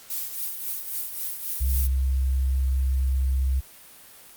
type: noise with tremolo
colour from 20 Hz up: violet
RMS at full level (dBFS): -28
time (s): 0.1-1.87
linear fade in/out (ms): 2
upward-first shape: triangle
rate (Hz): 3.7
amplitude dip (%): 65
type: tone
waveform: sine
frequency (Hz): 66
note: C2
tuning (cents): +16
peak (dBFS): -20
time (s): 1.6-3.61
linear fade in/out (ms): 20
effects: white hiss -48 dBFS RMS until 4.36 s + Opus 48 kbps